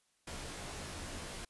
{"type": "noise with comb filter", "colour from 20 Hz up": "pink", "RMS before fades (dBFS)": -44, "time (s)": [0.27, 1.45], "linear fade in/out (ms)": 5, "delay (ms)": 19, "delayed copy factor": -0.8, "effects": ["white hiss -75 dBFS RMS until 1.49 s", "resampled to 24000 Hz"]}